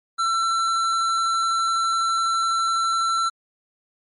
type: tone with tanh clipping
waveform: sine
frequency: 1344 Hz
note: E6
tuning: 33 cents sharp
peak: -21 dBFS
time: 0.18-3.3 s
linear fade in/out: 20 ms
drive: 16 dB
effects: MP3 48 kbps